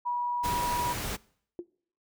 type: tone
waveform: sine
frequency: 969 Hz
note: B5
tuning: 33 cents flat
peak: -27 dBFS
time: 0.05-0.94 s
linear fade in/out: 20 ms
type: noise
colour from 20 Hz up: pink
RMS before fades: -34 dBFS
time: 0.43-1.17 s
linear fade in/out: 20 ms
type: tone with exponential decay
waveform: sine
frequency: 349.2 Hz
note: F4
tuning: in tune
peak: -30 dBFS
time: 1.59-1.67 s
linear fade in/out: 1 ms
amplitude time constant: 16 ms
effects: noise-tail reverb RT60 0.6 s tail -23 dB re dry